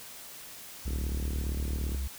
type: tone with pitch glide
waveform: triangle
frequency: 64.9 to 66.49 Hz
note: C2 to C2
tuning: -13 to +28 cents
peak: -28 dBFS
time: 0.85-2.08 s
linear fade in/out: 10 ms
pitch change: +41 cents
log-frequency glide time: 0.97-1.38 s
type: click train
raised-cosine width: 3 ms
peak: -25 dBFS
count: 41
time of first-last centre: 0.88-1.947 s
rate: 37.5 Hz
effects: white hiss -46 dBFS RMS until 2.18 s